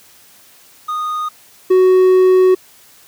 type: tone pair in turn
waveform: triangle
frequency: 1235 / 371.4 Hz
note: D#6 / F#4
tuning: -13 / +7 cents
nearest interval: octave + major sixth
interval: 2080 cents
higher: first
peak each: -16 / -5 dBFS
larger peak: second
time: 0.88-1.29 / 1.7-2.55 s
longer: second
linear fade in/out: 10 ms
effects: white hiss -46 dBFS RMS until 3.07 s + high-pass 60 Hz 12 dB/octave